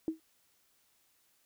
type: tone with exponential decay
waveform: sine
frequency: 320 Hz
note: D#4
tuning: 49 cents sharp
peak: -26 dBFS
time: 0.08-0.2 s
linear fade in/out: 1 ms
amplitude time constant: 25 ms
effects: white hiss -71 dBFS RMS until 1.45 s